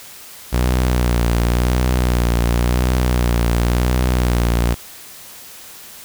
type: tone with vibrato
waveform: sawtooth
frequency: 60.5 Hz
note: B1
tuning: 35 cents flat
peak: -10 dBFS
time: 0.52-4.75 s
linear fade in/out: 20 ms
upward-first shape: sine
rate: 0.93 Hz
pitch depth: 60 cents each way
effects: white hiss -38 dBFS RMS until 6.04 s